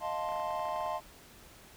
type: chord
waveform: triangle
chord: F dominant seventh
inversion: third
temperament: equal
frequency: 622.3 / 698.5 / 880 / 1046.5 Hz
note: Eb5 / F5 / A5 / C6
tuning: 0 / 0 / 0 / 0 cents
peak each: -36 dBFS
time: 0-1.01 s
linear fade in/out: 50 ms
type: clicks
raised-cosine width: 0.5 ms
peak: -34 dBFS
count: 11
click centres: 0.289 / 0.321 / 0.36 / 0.399 / 0.507 / 0.595 / 0.655 / 0.686 / 0.761 / 0.808 / 0.862 s
effects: pink hiss -55 dBFS RMS until 1.76 s